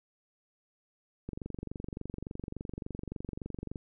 click train, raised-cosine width 3 ms, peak -25 dBFS, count 59, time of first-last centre 1.29-3.758 s, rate 23.5 Hz, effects none

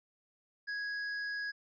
sine tone with hard clipping, 1661.2 Hz, G#6, in tune, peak -37 dBFS, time 0.67-1.52 s, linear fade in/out 20 ms, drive 10 dB, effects resampled to 16000 Hz

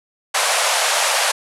pink band-pass noise, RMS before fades -18 dBFS, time 0.34-1.32 s, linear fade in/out 10 ms, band 540 to 11000 Hz, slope 48 dB/octave, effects none

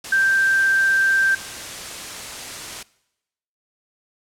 sine tone in noise, 1571 Hz, G6, 3 cents sharp, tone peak -14 dBFS, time 0.12-1.35 s, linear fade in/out 5 ms, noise white, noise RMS -32 dBFS, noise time 0.04-2.83 s, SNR +15 dB, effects noise-tail reverb RT60 0.9 s tail -22 dB re dry + low-pass 9000 Hz 12 dB/octave

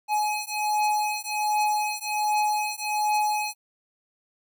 square beating tone pair, 843 / 844.3 Hz, G#5 / G#5, +26 / +28 cents, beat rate 1.3 Hz, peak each -27 dBFS, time 0.08-3.55 s, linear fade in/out 50 ms, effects none

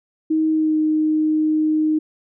sine tone with pitch glide, 315.1 to 309.9 Hz, D#4 to D#4, +22 to -7 cents, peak -15 dBFS, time 0.3-1.99 s, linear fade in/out 10 ms, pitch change -29 cents, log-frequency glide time 0.5-0.77 s, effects none

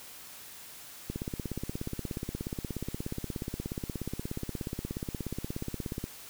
click train, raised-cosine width 3 ms, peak -21 dBFS, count 84, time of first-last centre 1.1-6.04 s, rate 16.8 Hz, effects white hiss -48 dBFS RMS until 6.29 s

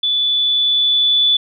sine tone with level ramp, 3469 Hz, A7, 25 cents flat, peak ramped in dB -14 to -10 dBFS, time 0.03-1.37 s, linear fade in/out 5 ms, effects none

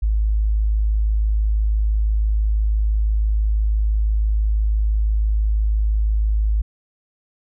sine tone, 53 Hz, G#1, 36 cents sharp, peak -15 dBFS, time 0.02-6.62 s, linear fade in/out 10 ms, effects none

